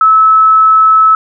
sine tone, 1300 Hz, E6, 24 cents flat, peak -3 dBFS, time 0.01-1.15 s, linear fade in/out 2 ms, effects none

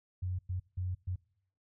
sine tone bursts at uneven times, 91.4 Hz, F#2, 21 cents flat, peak -32 dBFS, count 4, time 0.22-0.39 / 0.49-0.6 / 0.77-0.95 / 1.07-1.16 s, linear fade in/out 10 ms, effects noise-tail reverb RT60 0.7 s tail -24 dB re dry

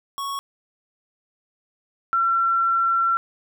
square / sine tone pair in turn, 1108.7 / 1356.3 Hz, C#6 / E6, 0 / +49 cents, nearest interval minor third, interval 349 cents, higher second, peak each -27 / -17 dBFS, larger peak second, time 0.18-0.39 / 2.13-3.17 s, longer second, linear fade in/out 0 ms, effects none

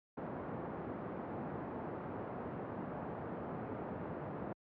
pink band-pass noise, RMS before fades -43 dBFS, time 0.17-4.53 s, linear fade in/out 5 ms, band 140 to 980 Hz, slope 12 dB/octave, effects high-pass 60 Hz 12 dB/octave + low-pass 2000 Hz 12 dB/octave

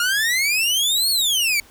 sawtooth exponential two-way sweep, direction up then down, 1396.9 to 4435 to 2230 Hz, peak -14 dBFS, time 0-1.6 s, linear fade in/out 2 ms, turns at 1.1 s, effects pink hiss -49 dBFS RMS until 1.7 s

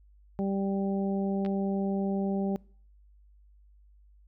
harmonic tone, 196 Hz, G3, in tune, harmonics 1 / 2 / 3 / 4, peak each -28 / -34 / -38 / -40 dBFS, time 0.39-2.56 s, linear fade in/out 0 ms
clicks, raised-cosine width 0.3 ms, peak -28 dBFS, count 2, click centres 1.45 / 1.462 s
effects noise-tail reverb RT60 0.5 s tail -24 dB re dry + added 50 Hz sine -55 dBFS peak until 4.27 s

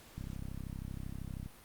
click train, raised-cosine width 5 ms, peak -29 dBFS, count 43, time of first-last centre 0.18-1.46 s, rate 32.8 Hz, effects pink hiss -57 dBFS RMS until 1.64 s + Opus 48 kbps

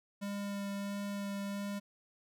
square tone with vibrato, 200.7 Hz, G3, 41 cents sharp, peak -37 dBFS, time 0.21-1.8 s, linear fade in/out 20 ms, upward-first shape sine, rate 1.5 Hz, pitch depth 10 cents each way, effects none

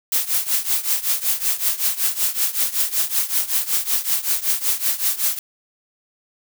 blue noise with tremolo, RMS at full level -17 dBFS, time 0.12-5.39 s, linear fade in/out 2 ms, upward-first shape triangle, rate 5.3 Hz, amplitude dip 90%, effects none

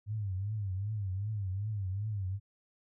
sine tone with vibrato, 100.5 Hz, G2, 44 cents sharp, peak -32 dBFS, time 0.06-2.4 s, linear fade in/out 50 ms, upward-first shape triangle, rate 2.6 Hz, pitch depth 170 cents each way, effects none

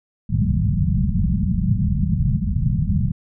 white low-pass noise, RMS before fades -19 dBFS, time 0.29-3.12 s, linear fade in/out 10 ms, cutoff 210 Hz, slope 96 dB/octave, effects none

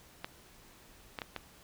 clicks, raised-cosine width 0.3 ms, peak -21 dBFS, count 4, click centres 0.245 / 1.188 / 1.218 / 1.363 s, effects pink hiss -58 dBFS RMS until 1.63 s

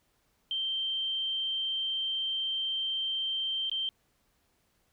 sine tone with dropouts, 3136 Hz, G7, in tune, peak -29 dBFS, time 0.51-3.89 s, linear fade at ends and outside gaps 1 ms, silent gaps 3.697-3.715 s, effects pink hiss -72 dBFS RMS until 4.92 s

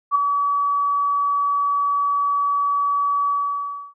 sine tone with ADSR envelope, 1141 Hz, C#6, 50 cents sharp, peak -11 dBFS, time 0.11-3.94 s, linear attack 44 ms, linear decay 5 ms, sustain -6 dB, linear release 650 ms, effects none

